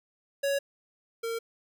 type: tone pair in turn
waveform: square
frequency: 558 / 458.2 Hz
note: C#5 / A#4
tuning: +11 / -30 cents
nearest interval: minor third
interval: 341 cents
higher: first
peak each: -26 / -31 dBFS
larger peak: first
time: 0.43-0.59 / 1.23-1.39 s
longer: neither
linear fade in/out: 10 ms
effects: none